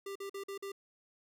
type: tone bursts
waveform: square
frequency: 395.4 Hz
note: G4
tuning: 15 cents sharp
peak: -40 dBFS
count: 5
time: 0.06-0.719 s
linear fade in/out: 5 ms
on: 95 ms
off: 46 ms
effects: none